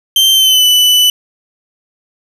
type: tone with pitch glide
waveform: 40% pulse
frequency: 3130 to 2987 Hz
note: G7 to F#7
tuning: -3 to +16 cents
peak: -5 dBFS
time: 0.16-1.1 s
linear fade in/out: 2 ms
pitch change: -81 cents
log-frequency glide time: 0.32-0.65 s
effects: none